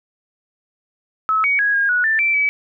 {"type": "tone with pitch steps", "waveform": "sine", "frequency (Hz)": [1294, 2251, 1657, 1625, 1465, 1774, 2337, 2288], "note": ["E6", "C#7", "G#6", "G#6", "F#6", "A6", "D7", "D7"], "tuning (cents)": [-32, 26, -4, -38, -18, 14, -9, -46], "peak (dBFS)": -14, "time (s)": [1.29, 2.49], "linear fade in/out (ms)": 0, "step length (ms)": 150, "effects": []}